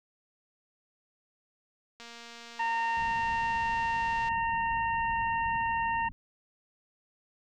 click train, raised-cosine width 0.2 ms, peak -30 dBFS, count 536, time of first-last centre 2-4.286 s, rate 234 Hz
harmonic tone, 918 Hz, A#5, 27 cents flat, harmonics 1 / 2 / 3, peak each -28 / -34 / -39 dBFS, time 2.59-6.09 s, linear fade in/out 10 ms
pink low-pass noise, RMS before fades -45 dBFS, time 2.97-6.12 s, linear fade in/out 0 ms, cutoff 250 Hz, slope 48 dB/octave
effects none

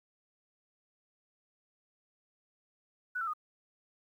sine tone with pitch steps, 1480 / 1339 / 1236 Hz, F#6 / E6 / D#6, 0 / +27 / -12 cents, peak -32 dBFS, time 3.15-3.336 s, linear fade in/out 10 ms, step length 62 ms, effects 11-bit

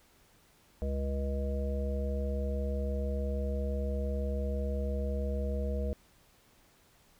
harmonic tone, 69 Hz, C#2, 7 cents flat, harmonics 1 / 3 / 5 / 7 / 9, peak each -31 / -39 / -49 / -39 / -41 dBFS, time 0.82-5.93 s, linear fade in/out 0 ms, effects pink hiss -64 dBFS RMS until 7.19 s

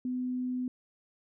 sine tone, 251.8 Hz, B3, 34 cents sharp, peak -30 dBFS, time 0.05-0.68 s, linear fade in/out 2 ms, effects none

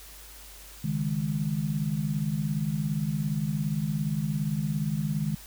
sine chord, C# suspended second, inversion none, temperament just, 138.59 / 155.92 / 207.9 Hz, C#3 / D#3 / G#3, 0 / +4 / +2 cents, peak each -33 / -28 / -31 dBFS, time 0.84-5.35 s, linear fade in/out 5 ms, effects added 50 Hz sine -49 dBFS peak until 5.46 s + white hiss -48 dBFS RMS until 5.46 s

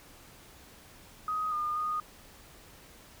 sine tone with pitch steps, 1255 / 1214 / 1233 Hz, D#6 / D#6 / D#6, +15 / -43 / -16 cents, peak -29 dBFS, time 1.28-2 s, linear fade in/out 2 ms, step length 240 ms, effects pink hiss -54 dBFS RMS until 3.2 s

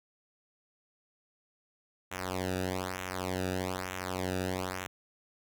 sawtooth tone with flanger, 92.5 Hz, F#2, in tune, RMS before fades -35 dBFS, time 2.11-4.87 s, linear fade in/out 10 ms, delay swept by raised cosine 0.21 to 0.95 ms, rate 1.1 Hz, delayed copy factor -0.9, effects none

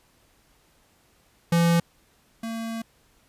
square tone pair in turn, 169.4 / 226.9 Hz, E3 / A#3, +48 / -47 cents, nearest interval perfect fourth, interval 505 cents, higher second, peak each -18 / -30 dBFS, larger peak first, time 1.52-1.8 / 2.43-2.82 s, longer second, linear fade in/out 5 ms, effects pink hiss -62 dBFS RMS until 3.28 s + resampled to 32000 Hz

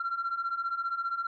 sine beating tone pair, 1358 / 1373 Hz, F6 / F6, -49 / -30 cents, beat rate 15 Hz, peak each -33 / -30 dBFS, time 0-1.27 s, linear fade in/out 5 ms, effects tanh soft clip ceiling -25 dBFS

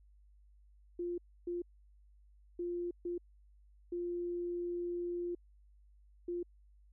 sine tone bursts at uneven times, 349.2 Hz, F4, in tune, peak -35 dBFS, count 6, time 0.99-1.18 / 1.47-1.62 / 2.59-2.91 / 3.05-3.18 / 3.92-5.35 / 6.28-6.43 s, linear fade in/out 5 ms, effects added 50 Hz sine -60 dBFS peak until 6.92 s

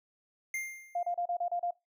square tone with exponential decay, 2108 Hz, C7, 12 cents sharp, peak -32 dBFS, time 0.54-1.14 s, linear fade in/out 2 ms, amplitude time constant 130 ms
sine tone bursts, 700 Hz, F5, 4 cents sharp, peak -29 dBFS, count 7, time 0.95-1.708 s, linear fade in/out 5 ms, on 80 ms, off 33 ms
effects noise-tail reverb RT60 0.2 s tail -21 dB re dry

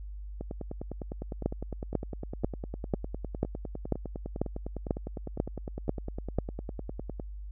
two click trains, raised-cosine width 2 ms, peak -13 / -23 dBFS, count 11 / 68, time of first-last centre 1.46-6.386 / 0.41-7.198 s, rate 2.03 / 9.87 Hz, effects added 50 Hz sine -38 dBFS peak until 7.51 s

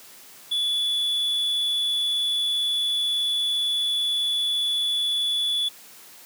triangle tone, 3437 Hz, A7, 41 cents flat, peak -20 dBFS, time 0.51-5.69 s, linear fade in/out 10 ms, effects white hiss -47 dBFS RMS until 6.25 s + high-pass 150 Hz 12 dB/octave

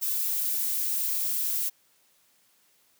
violet noise, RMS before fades -28 dBFS, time 0.01-1.7 s, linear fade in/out 20 ms, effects white hiss -65 dBFS RMS until 2.99 s + high-pass 100 Hz 12 dB/octave

